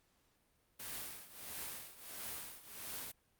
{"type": "noise with tremolo", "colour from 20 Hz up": "white", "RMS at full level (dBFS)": -43, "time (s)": [0.79, 3.12], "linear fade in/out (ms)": 10, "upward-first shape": "triangle", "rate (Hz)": 1.5, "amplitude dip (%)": 85, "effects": ["pink hiss -75 dBFS RMS until 3.39 s", "Opus 48 kbps"]}